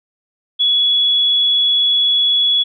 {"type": "tone", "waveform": "sine", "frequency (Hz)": 3382, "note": "G#7", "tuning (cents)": 31, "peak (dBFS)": -11, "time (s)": [0.59, 2.64], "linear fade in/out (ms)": 20, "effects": []}